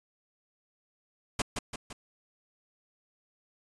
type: noise with echo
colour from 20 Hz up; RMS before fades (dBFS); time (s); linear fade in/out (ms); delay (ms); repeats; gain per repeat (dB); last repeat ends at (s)
pink; -28; 1.39-1.42; 5; 170; 3; -5; 1.93
effects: resampled to 22050 Hz

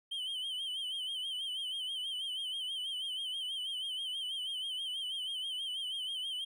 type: tone with vibrato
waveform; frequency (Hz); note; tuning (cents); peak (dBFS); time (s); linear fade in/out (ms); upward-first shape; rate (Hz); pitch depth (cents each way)
triangle; 3100; G7; -20; -34; 0.11-6.45; 10; sine; 6.2; 81
effects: none

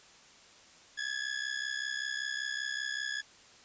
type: ring-modulated tone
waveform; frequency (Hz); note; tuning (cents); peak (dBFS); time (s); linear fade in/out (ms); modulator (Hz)
sawtooth; 1690; G#6; +30; -27; 0.97-3.22; 20; 32.6
effects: white hiss -57 dBFS RMS until 3.64 s + resampled to 16000 Hz

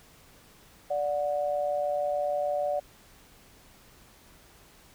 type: tone pair together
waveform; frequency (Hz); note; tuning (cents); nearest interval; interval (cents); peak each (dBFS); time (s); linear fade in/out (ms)
sine; 585 / 731.5; D5 / F#5; -7 / -20; major third; 387; -27 / -31; 0.9-2.8; 10
effects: pink hiss -56 dBFS RMS until 4.94 s

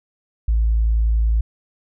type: tone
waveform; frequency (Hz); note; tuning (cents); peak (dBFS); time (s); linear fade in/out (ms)
sine; 55.4; A1; +13; -13; 0.48-1.41; 5
effects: tanh soft clip ceiling -10 dBFS

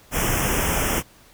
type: band-stop noise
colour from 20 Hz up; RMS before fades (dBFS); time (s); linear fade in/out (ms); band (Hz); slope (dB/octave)
pink; -22; 0.11-1.03; 50; 3300 to 5300; 96
effects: pink hiss -52 dBFS RMS until 1.33 s

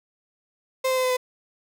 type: tone with pitch steps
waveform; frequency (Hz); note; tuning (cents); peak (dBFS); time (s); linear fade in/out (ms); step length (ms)
35% pulse; 522 / 517.5 / 513 / 508.6 / 504.2; C5 / C5 / C5 / C5 / B4; -4 / -19 / -34 / -49 / +36; -19; 0.84-1.17; 10; 66
effects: none

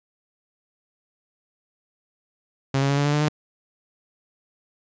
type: tone with pitch steps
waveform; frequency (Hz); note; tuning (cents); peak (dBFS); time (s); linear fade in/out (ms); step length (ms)
sawtooth; 135.9 / 138.36 / 140.86 / 143.4 / 145.99 / 148.63 / 151.31; C#3 / C#3 / C#3 / D3 / D3 / D3 / D#3; -34 / -3 / +28 / -41 / -10 / +21 / -48; -15; 2.74-3.286; 5; 78
effects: resampled to 16000 Hz

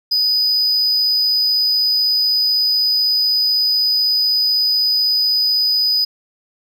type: tone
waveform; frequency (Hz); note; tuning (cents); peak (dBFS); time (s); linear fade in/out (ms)
triangle; 4978; D#8; 0; -12; 0.11-6.05; 10
effects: none

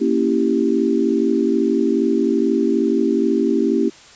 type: chord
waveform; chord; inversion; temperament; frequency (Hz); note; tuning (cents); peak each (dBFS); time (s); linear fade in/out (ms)
sine; A# diminished seventh; none; equal; 233.1 / 277.2 / 329.6 / 392; A#3 / C#4 / E4 / G4; 0 / 0 / 0 / 0; -20; 0-3.9; 20
effects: white hiss -44 dBFS RMS until 4.15 s + resampled to 16000 Hz

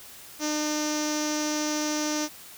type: tone with low-pass filter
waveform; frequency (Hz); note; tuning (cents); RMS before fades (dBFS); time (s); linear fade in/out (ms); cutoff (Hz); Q
sawtooth; 302.2; D4; +50; -28; 0.39-2.29; 50; 6000; 7
effects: white hiss -46 dBFS RMS until 2.57 s

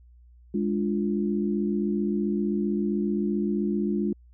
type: chord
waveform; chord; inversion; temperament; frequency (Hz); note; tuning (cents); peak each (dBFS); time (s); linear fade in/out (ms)
sine; D diminished; second; equal with one note detuned; 206.3 / 293.7 / 349.2; Ab3 / D4 / F4; -11 / 0 / 0; -25 / -31 / -29; 0.54-4.13; 5
effects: added 60 Hz sine -50 dBFS peak until 4.33 s

